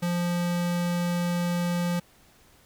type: tone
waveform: square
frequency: 174.61 Hz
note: F3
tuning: in tune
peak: -25 dBFS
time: 0.02-2 s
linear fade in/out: 10 ms
effects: pink hiss -58 dBFS RMS until 2.65 s